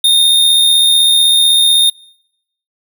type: tone with amplitude modulation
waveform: square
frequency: 3662 Hz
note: A#7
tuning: 32 cents flat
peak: -6 dBFS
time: 0.04-1.9 s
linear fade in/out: 5 ms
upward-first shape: sine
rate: 75.9 Hz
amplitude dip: 30%
effects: noise-tail reverb RT60 0.8 s tail -25 dB re dry